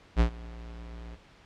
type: tone with ADSR envelope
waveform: square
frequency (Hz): 57.9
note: A#1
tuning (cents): -11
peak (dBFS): -18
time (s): 0.16-1.17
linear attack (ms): 42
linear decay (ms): 95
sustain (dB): -23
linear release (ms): 30
effects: pink hiss -56 dBFS RMS until 1.45 s + low-pass 4000 Hz 12 dB/octave